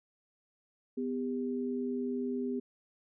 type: tone pair together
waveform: sine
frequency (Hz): 250.4 / 400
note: B3 / G4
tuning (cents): +24 / +35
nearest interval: minor sixth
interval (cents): 811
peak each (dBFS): -33 / -36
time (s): 0.97-2.6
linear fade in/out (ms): 10
effects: none